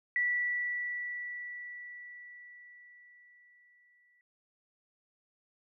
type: tone with exponential decay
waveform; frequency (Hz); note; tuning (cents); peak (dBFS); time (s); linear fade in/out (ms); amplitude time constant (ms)
sine; 1956; B6; -17; -26; 0.16-4.21; 1; 880
effects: none